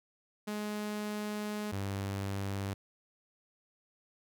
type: tone pair in turn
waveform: sawtooth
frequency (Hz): 209.9 / 98.57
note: G#3 / G2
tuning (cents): +19 / +10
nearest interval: octave + minor second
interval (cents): 1309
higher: first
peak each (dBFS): -31 / -30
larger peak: second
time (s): 0.47-1.72 / 1.72-2.74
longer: first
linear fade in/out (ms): 10
effects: none